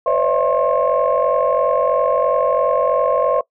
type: tone cluster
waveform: sine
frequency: 504 / 547 / 596 / 656 / 1070 Hz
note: B4 / C#5 / D5 / E5 / C6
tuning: +35 / -23 / +25 / -9 / +38 cents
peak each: -19 dBFS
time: 0.06-3.41 s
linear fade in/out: 5 ms
effects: noise-tail reverb RT60 0.1 s tail -22 dB re dry + tanh soft clip ceiling -6 dBFS